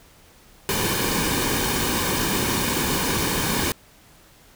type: noise with comb filter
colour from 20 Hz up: pink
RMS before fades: -23 dBFS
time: 0.69-3.72 s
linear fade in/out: 0 ms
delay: 1.5 ms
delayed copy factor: -0.6
effects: pink hiss -52 dBFS RMS until 4.55 s